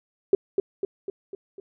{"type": "tone with echo", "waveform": "sine", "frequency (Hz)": 392, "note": "G4", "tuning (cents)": 0, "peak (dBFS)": -12, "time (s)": [0.33, 0.35], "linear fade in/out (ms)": 2, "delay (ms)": 250, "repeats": 5, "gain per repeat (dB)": -5, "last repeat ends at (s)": 1.6, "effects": []}